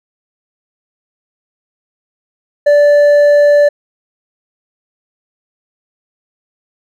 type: tone with hard clipping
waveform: sine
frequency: 583 Hz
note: D5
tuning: 13 cents flat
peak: -6 dBFS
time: 2.66-3.69 s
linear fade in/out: 10 ms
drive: 4 dB
effects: none